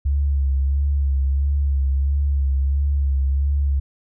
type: tone with vibrato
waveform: sine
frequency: 69.3 Hz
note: C#2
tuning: in tune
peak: -16 dBFS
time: 0.05-3.8 s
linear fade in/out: 10 ms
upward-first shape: sine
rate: 1.5 Hz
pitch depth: 43 cents each way
effects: none